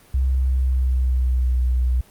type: tone with pitch glide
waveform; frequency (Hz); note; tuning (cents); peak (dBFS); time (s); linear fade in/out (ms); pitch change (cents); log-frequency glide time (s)
sine; 65.41 to 62.28; C2 to B1; 0 to +15; -16; 0.14-2.01; 5; -85; 0.26-1.61
effects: pink hiss -51 dBFS RMS until 2.1 s + Opus 32 kbps